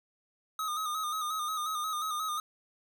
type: tone with vibrato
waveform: square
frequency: 1244.5 Hz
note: D#6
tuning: in tune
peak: -32 dBFS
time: 0.59-2.4 s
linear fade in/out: 2 ms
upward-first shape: square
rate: 5.6 Hz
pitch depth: 43 cents each way
effects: none